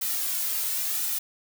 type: noise with flanger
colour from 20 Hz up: blue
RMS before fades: -28 dBFS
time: 0.01-1.19 s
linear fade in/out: 10 ms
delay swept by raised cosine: 1.8 to 2.69 ms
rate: 0.93 Hz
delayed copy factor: -0.6
effects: none